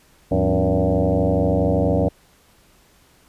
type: tone with frequency modulation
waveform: sine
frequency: 197.4 Hz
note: G3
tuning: 12 cents sharp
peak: -15 dBFS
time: 0.31-2.09 s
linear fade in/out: 10 ms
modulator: 92.6 Hz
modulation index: 5
effects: pink hiss -55 dBFS RMS until 3.28 s + resampled to 32000 Hz